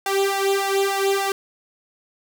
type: tone with flanger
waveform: sawtooth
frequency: 392.8 Hz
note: G4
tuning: 4 cents sharp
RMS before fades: -21 dBFS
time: 0.06-1.32 s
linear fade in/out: 2 ms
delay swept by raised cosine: 1.4 to 2.28 ms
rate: 3.4 Hz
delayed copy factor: +0.85
effects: none